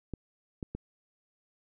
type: clicks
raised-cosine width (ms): 3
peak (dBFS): -23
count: 3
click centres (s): 0.137 / 0.628 / 0.75
effects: none